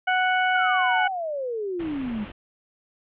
harmonic tone, 740 Hz, F#5, in tune, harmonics 1 / 2 / 3 / 4, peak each -22 / -23 / -29 / -33 dBFS, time 0.07-1.08 s, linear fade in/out 10 ms
sine exponential sweep, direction down, 1500 to 201.5 Hz, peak -26 dBFS, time 0.53-2.25 s, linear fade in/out 10 ms
pink low-pass noise, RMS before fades -40 dBFS, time 1.79-2.32 s, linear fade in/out 10 ms, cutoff 3200 Hz, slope 48 dB/octave
effects none

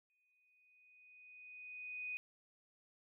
sine tone with exponential growth, 2489 Hz, D#7, in tune, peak -39 dBFS, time 0.1-2.17 s, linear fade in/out 0 ms, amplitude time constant 450 ms, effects none

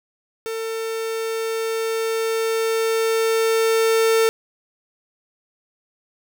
45% pulse tone with level ramp, 450 Hz, A4, 39 cents sharp, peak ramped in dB -25 to -14 dBFS, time 0.46-4.29 s, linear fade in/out 0 ms, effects none

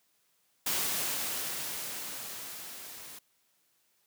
white noise with level ramp, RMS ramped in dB -30 to -47 dBFS, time 0.66-3.19 s, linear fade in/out 5 ms, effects white hiss -72 dBFS RMS until 4.06 s + high-pass 100 Hz 12 dB/octave

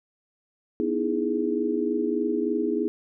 sine chord, E major seventh, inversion second, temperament equal with one note detuned, 246.9 / 306.3 / 329.6 / 415.3 Hz, B3 / D#4 / E4 / G#4, 0 / -27 / 0 / 0 cents, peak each -29 / -29 / -28 / -27 dBFS, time 0.8-2.88 s, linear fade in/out 0 ms, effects none

